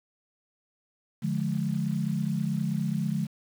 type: chord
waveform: sine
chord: D diminished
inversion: none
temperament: just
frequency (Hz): 146.83 / 176.2 / 211.4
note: D3 / F3 / Ab3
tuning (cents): 0 / +16 / +31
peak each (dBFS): -30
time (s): 1.22-3.27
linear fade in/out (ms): 20
effects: 8-bit